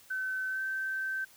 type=tone with pitch glide; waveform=sine; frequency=1526 to 1550 Hz; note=G6 to G6; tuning=-47 to -20 cents; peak=-31 dBFS; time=0.1-1.25 s; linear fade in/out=10 ms; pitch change=+27 cents; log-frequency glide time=0.49-0.61 s; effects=white hiss -58 dBFS RMS until 1.36 s